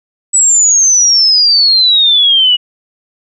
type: exponential sweep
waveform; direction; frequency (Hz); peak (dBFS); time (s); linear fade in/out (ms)
sine; down; 7950 to 2893; -5; 0.33-2.57; 20
effects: none